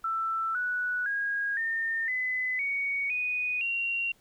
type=tone with pitch steps; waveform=sine; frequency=1330 / 1475.7 / 1637.4 / 1816.8 / 2016 / 2237 / 2482 / 2754 Hz; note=E6 / F#6 / G#6 / A#6 / B6 / C#7 / D#7 / F7; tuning=+15 / -5 / -25 / -45 / +35 / +15 / -5 / -25 cents; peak=-27 dBFS; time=0.04-4.12 s; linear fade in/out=5 ms; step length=510 ms; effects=pink hiss -64 dBFS RMS until 4.2 s